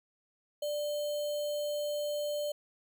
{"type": "tone with sample-and-hold", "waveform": "sine", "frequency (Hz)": 590, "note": "D5", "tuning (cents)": 8, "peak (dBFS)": -31, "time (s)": [0.62, 2.52], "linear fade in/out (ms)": 5, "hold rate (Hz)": 3675, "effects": []}